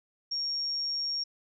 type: tone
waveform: sine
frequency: 5550 Hz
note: F8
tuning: 12 cents flat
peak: -29 dBFS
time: 0.31-1.24 s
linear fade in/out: 10 ms
effects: none